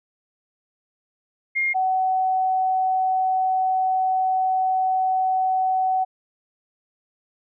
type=tone pair in turn; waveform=sine; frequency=2127 / 752 Hz; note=C7 / F#5; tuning=+28 / +28 cents; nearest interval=octave + tritone; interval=1800 cents; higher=first; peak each=-19 / -18 dBFS; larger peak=second; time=1.55-1.74 / 1.74-6.05 s; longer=second; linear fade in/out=20 ms; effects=none